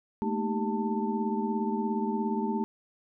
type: tone cluster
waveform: sine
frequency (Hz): 216.1 / 233.2 / 309.7 / 392.9 / 890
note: A3 / A#3 / D#4 / G4 / A5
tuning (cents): -31 / +1 / -8 / +4 / +20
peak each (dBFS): -30 / -34 / -37 / -34 / -34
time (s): 0.22-2.64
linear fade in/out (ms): 0
effects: none